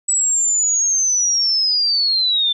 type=linear sweep; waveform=sine; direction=down; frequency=7902 to 3520 Hz; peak=-14 dBFS; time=0.08-2.53 s; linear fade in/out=10 ms; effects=none